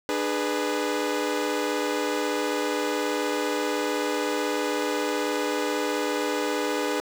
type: chord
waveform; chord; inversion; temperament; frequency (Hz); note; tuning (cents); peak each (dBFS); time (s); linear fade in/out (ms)
sawtooth; G# diminished; second; equal with one note detuned; 299.3 / 415.3 / 493.9; D4 / G#4 / B4; +33 / 0 / 0; -25; 0.09-7; 0
effects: low-pass 8000 Hz 12 dB/octave + 7-bit